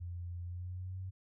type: tone with pitch glide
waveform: sine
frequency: 87.4 to 93.67 Hz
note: F2 to F#2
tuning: +2 to +22 cents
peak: -39 dBFS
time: 0-1.11 s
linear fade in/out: 20 ms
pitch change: +120 cents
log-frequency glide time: 0.43-1 s
effects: none